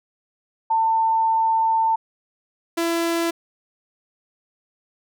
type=tone pair in turn; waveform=sine / sawtooth; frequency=896 / 335.6 Hz; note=A5 / E4; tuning=+31 / +31 cents; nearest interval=octave + perfect fourth; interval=1700 cents; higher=first; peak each=-16 dBFS; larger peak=neither; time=0.7-1.96 / 2.77-3.31 s; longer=first; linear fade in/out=10 ms; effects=none